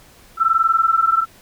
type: tone pair together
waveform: sine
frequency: 1323 / 1343.8 Hz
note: E6 / E6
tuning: +6 / +33 cents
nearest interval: unison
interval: 27 cents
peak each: -16 dBFS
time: 0.37-1.26 s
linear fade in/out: 50 ms
effects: pink hiss -48 dBFS RMS until 1.41 s

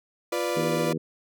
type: chord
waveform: 35% pulse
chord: B diminished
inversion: second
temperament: equal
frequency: 349.2 / 493.9 / 587.3 Hz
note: F4 / B4 / D5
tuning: 0 / 0 / 0 cents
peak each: -28 dBFS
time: 0.32-0.93 s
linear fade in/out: 5 ms
type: harmonic tone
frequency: 80.1 Hz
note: E2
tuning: 49 cents flat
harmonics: 2 / 3 / 4 / 5 / 6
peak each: -30 / -32 / -33 / -34 / -35 dBFS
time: 0.56-0.98 s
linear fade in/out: 10 ms
effects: none

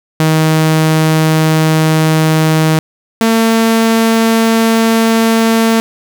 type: tone pair in turn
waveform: sawtooth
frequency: 157.9 / 225.8 Hz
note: D#3 / A3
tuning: +26 / +45 cents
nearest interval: tritone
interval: 619 cents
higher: second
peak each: -4 dBFS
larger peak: neither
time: 0.2-2.79 / 3.21-5.8 s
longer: neither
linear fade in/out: 0 ms
effects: none

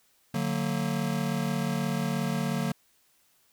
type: chord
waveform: square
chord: D augmented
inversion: none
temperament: just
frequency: 146.83 / 183.54 / 229.4 Hz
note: D3 / F#3 / A#3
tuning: 0 / -14 / -28 cents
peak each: -32 dBFS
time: 0.34-2.72 s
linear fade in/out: 5 ms
effects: white hiss -66 dBFS RMS until 3.52 s

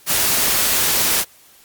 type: noise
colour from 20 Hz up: white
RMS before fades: -17 dBFS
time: 0.06-1.25 s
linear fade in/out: 50 ms
effects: white hiss -49 dBFS RMS until 1.64 s + Opus 48 kbps

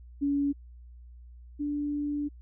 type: tone pair in turn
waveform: sine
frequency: 283.5 / 291.6 Hz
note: C#4 / D4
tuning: +39 / -12 cents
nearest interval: unison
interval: 49 cents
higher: second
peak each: -24 / -28 dBFS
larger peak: first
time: 0.21-0.53 / 1.59-2.29 s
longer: second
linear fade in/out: 20 ms
effects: added 60 Hz sine -46 dBFS peak until 2.41 s

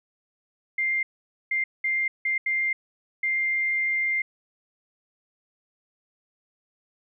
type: tone bursts at uneven times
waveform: sine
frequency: 2102 Hz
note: C7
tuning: 7 cents sharp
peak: -22 dBFS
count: 6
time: 0.78-1.03 / 1.51-1.64 / 1.84-2.08 / 2.25-2.38 / 2.46-2.73 / 3.23-4.22 s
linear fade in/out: 5 ms
effects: none

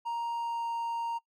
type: tone with pitch glide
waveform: triangle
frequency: 935 to 929.6 Hz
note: A#5 to A#5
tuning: +5 to -5 cents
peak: -29 dBFS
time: 0.05-1.19 s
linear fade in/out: 20 ms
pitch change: -10 cents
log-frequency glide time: 0.34-0.68 s
effects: noise-tail reverb RT60 0.1 s tail -22 dB re dry

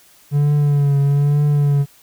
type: tone with vibrato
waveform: triangle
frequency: 143.6 Hz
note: D3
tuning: 39 cents flat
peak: -10 dBFS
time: 0.31-1.86 s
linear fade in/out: 50 ms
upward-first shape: triangle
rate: 1.1 Hz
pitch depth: 46 cents each way
effects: white hiss -50 dBFS RMS until 2.02 s

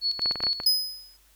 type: tone with tremolo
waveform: sine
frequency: 4391 Hz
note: C#8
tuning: 17 cents flat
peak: -22 dBFS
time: 0.01-0.66 s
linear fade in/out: 50 ms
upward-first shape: square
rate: 4.8 Hz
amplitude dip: 70%
type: clicks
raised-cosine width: 0.5 ms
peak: -18 dBFS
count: 8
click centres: 0.194 / 0.259 / 0.311 / 0.357 / 0.405 / 0.437 / 0.468 / 0.601 s
type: tone with exponential decay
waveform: 45% pulse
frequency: 5040 Hz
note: D#8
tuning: 21 cents sharp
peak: -16 dBFS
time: 0.66-1.17 s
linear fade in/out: 5 ms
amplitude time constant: 110 ms
effects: added 50 Hz sine -61 dBFS peak until 1.35 s + white hiss -61 dBFS RMS until 1.35 s

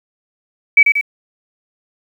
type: tone with echo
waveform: sine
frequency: 2287 Hz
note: D7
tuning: 47 cents flat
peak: -3 dBFS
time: 0.77-0.83 s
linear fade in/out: 5 ms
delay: 91 ms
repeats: 2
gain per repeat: -5 dB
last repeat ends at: 1.012 s
effects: 7-bit

